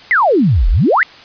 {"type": "exponential two-way sweep", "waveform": "sine", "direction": "down then up", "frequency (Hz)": [2130, 35.86, 2130], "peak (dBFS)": -8, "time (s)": [0.11, 1.03], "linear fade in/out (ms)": 0, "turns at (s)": 0.69, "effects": ["white hiss -38 dBFS RMS until 1.24 s", "resampled to 11025 Hz"]}